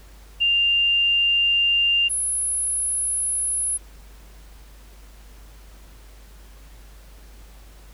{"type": "tone pair in turn", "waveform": "sine", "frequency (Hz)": [2794, 10567], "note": ["F7", "E9"], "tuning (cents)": [0, 3], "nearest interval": "octave + major seventh", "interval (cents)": 2303, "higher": "second", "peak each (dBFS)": [-16, -21], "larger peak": "first", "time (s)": [[0.4, 2.09], [2.09, 3.78]], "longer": "neither", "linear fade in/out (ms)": 20, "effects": ["added 50 Hz sine -43 dBFS peak until 7.93 s", "pink hiss -52 dBFS RMS until 7.93 s"]}